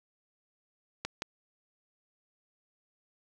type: clicks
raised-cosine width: 0.2 ms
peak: -16 dBFS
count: 2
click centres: 1.05 / 1.221 s
effects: none